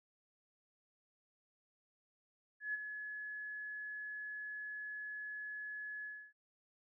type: tone with ADSR envelope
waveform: sine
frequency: 1700 Hz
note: G#6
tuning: 40 cents sharp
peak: -34 dBFS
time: 2.6-6.33 s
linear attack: 140 ms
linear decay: 22 ms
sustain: -8 dB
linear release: 290 ms
effects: none